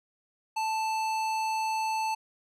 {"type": "tone with hard clipping", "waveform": "sine", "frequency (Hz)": 880, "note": "A5", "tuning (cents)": 0, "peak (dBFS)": -29, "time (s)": [0.56, 2.15], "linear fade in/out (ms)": 10, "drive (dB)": 16, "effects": []}